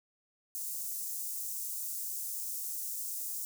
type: high-pass noise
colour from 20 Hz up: white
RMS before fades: -38 dBFS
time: 0.55-3.45 s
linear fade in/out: 0 ms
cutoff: 6600 Hz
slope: 24 dB/octave
effects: none